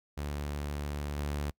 sawtooth tone with level steps, 72.8 Hz, D2, 15 cents flat, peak -30 / -28 dBFS, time 0.17-1.51 s, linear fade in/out 10 ms, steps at 1.17 s, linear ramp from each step 20 ms, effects noise-tail reverb RT60 0.1 s tail -26 dB re dry

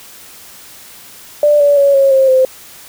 sine tone with pitch steps, 590 / 575.2 / 560.8 / 546.7 / 533 / 519.6 Hz, D5 / D5 / C#5 / C#5 / C5 / C5, +8 / -36 / +20 / -24 / +32 / -12 cents, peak -6 dBFS, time 1.43-2.45 s, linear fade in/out 2 ms, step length 170 ms, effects white hiss -37 dBFS RMS until 2.88 s

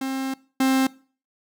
45% pulse tone pair in turn, 266.2 / 264.4 Hz, C4 / C4, +30 / +18 cents, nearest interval unison, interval 12 cents, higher first, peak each -25 / -17 dBFS, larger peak second, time 0.01-0.34 / 0.6-0.87 s, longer first, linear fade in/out 5 ms, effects noise-tail reverb RT60 0.4 s tail -21 dB re dry

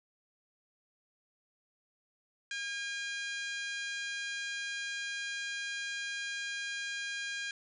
harmonic tone with a mistuned harmonic, 810 Hz, G#5, 43 cents flat, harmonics 2 / 3 / 4 / 5 / 6 / 7 / 8 / 9 / 10, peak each -38 / -43 / -44 / -48 / -50 / -54 / -50 / -53 / -54 dBFS, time 2.51-7.51 s, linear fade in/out 2 ms, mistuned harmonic 9, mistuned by -22 cents, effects none

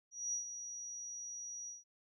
sine tone with ADSR envelope, 5790 Hz, F#8, 38 cents flat, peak -34 dBFS, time 0.11-1.84 s, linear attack 220 ms, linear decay 110 ms, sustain -9 dB, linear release 160 ms, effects none

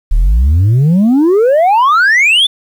sine exponential sweep, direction up, 34.81 to 3572 Hz, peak -3 dBFS, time 0.11-2.47 s, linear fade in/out 10 ms, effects tanh soft clip ceiling -5 dBFS + 7-bit

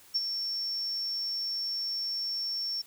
sine tone with ADSR envelope, 5450 Hz, F8, 43 cents flat, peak -23 dBFS, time 0.14-2.82 s, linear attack 19 ms, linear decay 35 ms, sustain -7 dB, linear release 10 ms, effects white hiss -56 dBFS RMS until 2.86 s

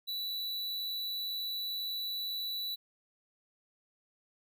square tone, 3951 Hz, B7, in tune, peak -35 dBFS, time 0.07-2.76 s, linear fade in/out 20 ms, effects none

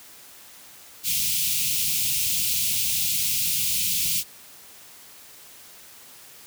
white band-stop noise, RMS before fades -24 dBFS, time 1.03-4.24 s, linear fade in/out 50 ms, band 200 to 2400 Hz, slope 48 dB/octave, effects white hiss -47 dBFS RMS until 6.46 s + high-pass 60 Hz 12 dB/octave

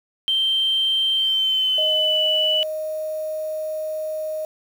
sine tone with pitch glide, 3136 to 2967 Hz, G7 to F#7, 0 to +4 cents, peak -17 dBFS, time 0.28-2.63 s, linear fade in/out 0 ms, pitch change -96 cents, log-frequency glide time 1.16-2.22 s
sine tone, 622.3 Hz, D#5, in tune, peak -24 dBFS, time 1.78-4.45 s, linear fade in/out 2 ms
effects 7-bit

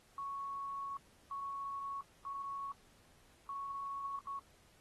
sine tone bursts at uneven times, 1108.7 Hz, C#6, in tune, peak -39 dBFS, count 5, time 0.18-0.97 / 1.31-2.01 / 2.25-2.72 / 3.49-4.19 / 4.27-4.39 s, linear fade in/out 2 ms, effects pink hiss -67 dBFS RMS until 4.8 s + AAC 32 kbps

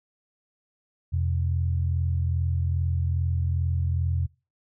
sine tone pair together, 85.46 / 127.9 Hz, F2 / C3, -37 / -39 cents, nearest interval perfect fifth, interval 698 cents, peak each -23 / -29 dBFS, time 1.12-4.27 s, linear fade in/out 20 ms, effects noise-tail reverb RT60 0.3 s tail -23 dB re dry

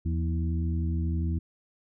harmonic tone with a mistuned harmonic, 81.2 Hz, E2, 26 cents flat, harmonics 1 / 2 / 3 / 4, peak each -26 / -33 / -38 / -39 dBFS, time 0.05-1.39 s, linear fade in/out 10 ms, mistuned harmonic 2, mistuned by +88 cents, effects none

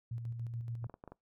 sine tone with tremolo, 116.9 Hz, A#2, 5 cents sharp, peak -36 dBFS, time 0.11-0.87 s, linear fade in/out 5 ms, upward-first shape square, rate 7 Hz, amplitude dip 40%
clicks, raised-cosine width 1 ms, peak -34 dBFS, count 6, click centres 0.843 / 0.897 / 0.941 / 1.039 / 1.077 / 1.12 s
effects noise-tail reverb RT60 0.2 s tail -24 dB re dry

